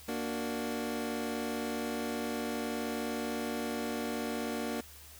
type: chord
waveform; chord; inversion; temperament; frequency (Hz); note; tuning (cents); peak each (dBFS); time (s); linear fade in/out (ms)
25% pulse; Bb augmented; none; equal; 233.1 / 293.7 / 370; Bb3 / D4 / F#4; 0 / 0 / 0; -32 / -35 / -38; 0.08-4.81; 5
effects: added 74 Hz sine -55 dBFS peak until 5.19 s + white hiss -53 dBFS RMS until 5.19 s